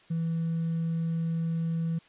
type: tone with hard clipping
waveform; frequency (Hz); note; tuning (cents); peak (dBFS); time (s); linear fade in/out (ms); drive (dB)
triangle; 164.81; E3; 0; -26; 0.1-1.99; 10; 2
effects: white hiss -58 dBFS RMS until 2.08 s + resampled to 8000 Hz